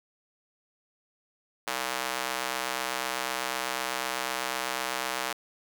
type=tone with high-pass filter; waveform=square; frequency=64 Hz; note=C2; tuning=38 cents flat; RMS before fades=-32 dBFS; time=1.67-5.33 s; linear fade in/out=5 ms; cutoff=850 Hz; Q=0.73; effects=none